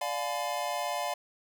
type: chord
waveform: square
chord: D diminished seventh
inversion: none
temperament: just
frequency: 587.3 / 704.8 / 845.8 / 1014.9 Hz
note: D5 / F5 / Ab5 / Cb6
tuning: 0 / +16 / +31 / +47 cents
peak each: -37 / -35 / -38 / -38 dBFS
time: 0.01-1.14 s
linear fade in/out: 5 ms
effects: none